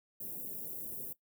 white band-stop noise, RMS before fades -42 dBFS, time 0.2-1.13 s, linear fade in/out 5 ms, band 500 to 12000 Hz, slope 24 dB/octave, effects noise-tail reverb RT60 0.1 s tail -17 dB re dry + high-pass 100 Hz 12 dB/octave

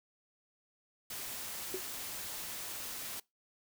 white noise, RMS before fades -42 dBFS, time 1.1-3.2 s, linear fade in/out 5 ms
sine tone with exponential decay, 372.3 Hz, F#4, 11 cents sharp, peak -31 dBFS, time 1.74-1.85 s, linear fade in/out 2 ms, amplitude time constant 22 ms
effects noise-tail reverb RT60 0.2 s tail -23 dB re dry

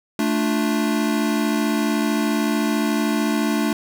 square chord, D minor, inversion second, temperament equal, 220 / 293.7 / 349.2 Hz, A3 / D4 / F4, 0 / 0 / 0 cents, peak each -22 / -23 / -28 dBFS, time 0.19-3.73 s, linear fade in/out 2 ms, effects none

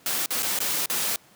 white noise with dropouts, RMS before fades -26 dBFS, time 0.06-1.16 s, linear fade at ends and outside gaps 1 ms, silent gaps 0.26-0.306 / 0.424-0.429 / 0.589-0.603 / 0.859-0.899 s, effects pink hiss -55 dBFS RMS until 1.35 s + high-pass 150 Hz 12 dB/octave

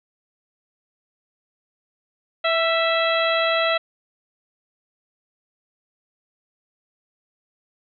harmonic tone with a mistuned harmonic, 657 Hz, E5, 6 cents flat, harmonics 1 / 2 / 3 / 4 / 5 / 6, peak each -21 / -24 / -26 / -27 / -28 / -29 dBFS, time 2.44-3.78 s, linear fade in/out 10 ms, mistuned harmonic 2, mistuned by +33 cents, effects none

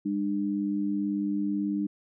sine tone pair together, 202.1 / 300.3 Hz, G#3 / D4, -47 / +39 cents, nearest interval perfect fifth, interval 686 cents, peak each -29 / -28 dBFS, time 0.05-1.87 s, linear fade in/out 10 ms, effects none

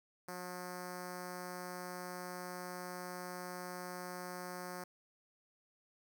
5% pulse tone with notch filter, 180 Hz, F#3, 47 cents flat, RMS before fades -45 dBFS, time 0.28-4.84 s, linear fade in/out 5 ms, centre 2800 Hz, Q 0.78, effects 12-bit

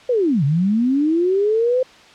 sine linear two-way sweep, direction down then up, 520 to 132.5 to 520 Hz, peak -14 dBFS, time 0.09-1.83 s, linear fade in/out 5 ms, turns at 0.44 s, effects white hiss -45 dBFS RMS until 2.14 s + low-pass 4000 Hz 12 dB/octave

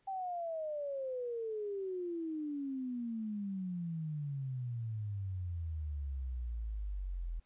sine exponential sweep, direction down, 784 to 40.56 Hz, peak -36 dBFS, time 0.07-7.4 s, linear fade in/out 10 ms, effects pink hiss -75 dBFS RMS until 7.45 s + resampled to 8000 Hz

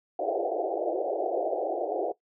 white band-pass noise, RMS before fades -29 dBFS, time 0.19-2.12 s, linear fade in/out 5 ms, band 330 to 760 Hz, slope 96 dB/octave, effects noise-tail reverb RT60 0.1 s tail -17 dB re dry

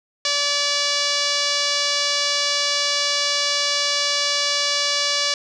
5% pulse tone with low-pass filter, 576 Hz, D5, 34 cents flat, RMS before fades -21 dBFS, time 0.25-5.34 s, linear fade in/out 2 ms, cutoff 5200 Hz, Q 2.1, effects none

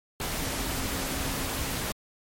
sine tone in noise, 268.5 Hz, C4, 45 cents sharp, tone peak -39 dBFS, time 0.41-1.72 s, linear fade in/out 2 ms, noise pink, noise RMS -31 dBFS, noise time 0.2-1.92 s, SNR -11 dB, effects MP3 64 kbps

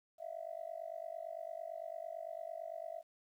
sine tone with amplitude modulation, 659.3 Hz, E5, in tune, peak -37 dBFS, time 0.18-3.03 s, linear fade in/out 50 ms, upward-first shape sine, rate 48.9 Hz, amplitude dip 100%, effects tanh soft clip ceiling -33 dBFS + 12-bit

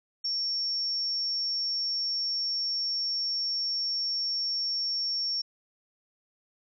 sine tone, 5480 Hz, F8, 34 cents flat, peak -27 dBFS, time 0.24-5.42 s, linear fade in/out 10 ms, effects none

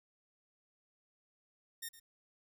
5% pulse tone with echo, 1835 Hz, A#6, 28 cents flat, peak -30 dBFS, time 1.82-1.89 s, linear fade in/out 10 ms, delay 110 ms, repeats 1, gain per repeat -15 dB, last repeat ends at 2 s, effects 11-bit

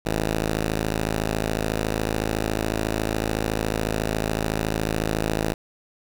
5% pulse tone pair together, 53.93 / 80.8 Hz, A1 / E2, -34 / -34 cents, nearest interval perfect fifth, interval 700 cents, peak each -12 / -23 dBFS, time 0.05-5.54 s, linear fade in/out 10 ms, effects none

